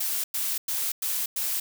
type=noise bursts; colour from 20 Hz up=blue; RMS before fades=-28 dBFS; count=5; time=0-1.6 s; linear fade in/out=5 ms; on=240 ms; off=100 ms; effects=none